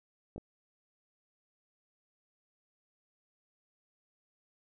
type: clicks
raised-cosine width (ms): 2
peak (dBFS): -30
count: 2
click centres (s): 0.361 / 0.38
effects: none